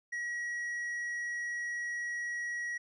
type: tone with tanh clipping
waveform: sine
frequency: 1912 Hz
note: A#6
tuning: 43 cents sharp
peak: -35 dBFS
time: 0.12-2.78 s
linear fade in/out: 10 ms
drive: 5 dB
effects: none